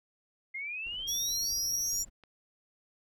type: exponential sweep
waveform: sine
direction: up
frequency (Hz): 2093 to 7290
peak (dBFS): -35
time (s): 0.54-2.05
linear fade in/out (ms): 10
type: noise with tremolo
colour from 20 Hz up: brown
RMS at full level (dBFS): -50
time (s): 0.85-2.1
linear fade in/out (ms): 20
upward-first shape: triangle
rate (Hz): 14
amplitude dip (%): 60
type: tone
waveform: 40% pulse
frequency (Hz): 5670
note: F8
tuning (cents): +25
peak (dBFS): -30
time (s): 1.07-2.04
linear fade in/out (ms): 20
type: click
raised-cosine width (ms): 0.3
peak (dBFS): -39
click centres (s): 2.237
effects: none